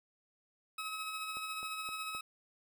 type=tone with tremolo; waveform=20% pulse; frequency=1281 Hz; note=E6; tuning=50 cents flat; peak=-32 dBFS; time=0.78-2.21 s; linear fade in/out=5 ms; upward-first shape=sine; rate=14 Hz; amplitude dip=35%
type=click train; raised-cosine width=1 ms; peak=-37 dBFS; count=4; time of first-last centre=1.37-2.149 s; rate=3.85 Hz
effects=none